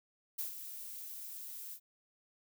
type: noise with ADSR envelope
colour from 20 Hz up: violet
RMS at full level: -37 dBFS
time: 0.38-1.8 s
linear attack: 13 ms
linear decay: 120 ms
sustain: -9 dB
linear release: 68 ms
effects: none